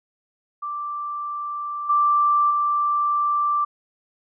sine tone with level steps, 1174.7 Hz, D6, in tune, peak -26 / -15 / -18 dBFS, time 0.62-3.65 s, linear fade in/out 10 ms, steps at 1.89 / 2.5 s, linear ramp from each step 10 ms, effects none

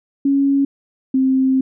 sine tone pair in turn, 277.2 / 263.3 Hz, C#4 / C4, 0 / +11 cents, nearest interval minor second, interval 89 cents, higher first, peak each -12 dBFS, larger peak neither, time 0.25-0.65 / 1.14-1.61 s, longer second, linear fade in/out 5 ms, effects none

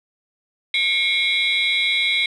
sine tone cluster, 2175 / 2361 / 3317 / 3513 / 3865 Hz, C#7 / D7 / G#7 / A7 / B7, -33 / +9 / -3 / -3 / -38 cents, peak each -19 / -26 / -24 / -27 / -22 dBFS, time 0.74-2.26 s, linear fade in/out 2 ms, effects tanh soft clip ceiling -10 dBFS

